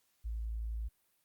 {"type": "tone", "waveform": "sine", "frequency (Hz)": 55.6, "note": "A1", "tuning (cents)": 19, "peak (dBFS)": -35, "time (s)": [0.24, 0.89], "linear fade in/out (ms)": 20, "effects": ["white hiss -75 dBFS RMS until 1.24 s", "Opus 48 kbps"]}